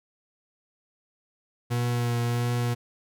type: tone with vibrato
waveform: 40% pulse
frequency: 120 Hz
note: B2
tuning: 49 cents flat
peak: -23 dBFS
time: 1.7-2.75 s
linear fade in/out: 20 ms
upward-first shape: triangle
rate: 1.5 Hz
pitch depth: 18 cents each way
effects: none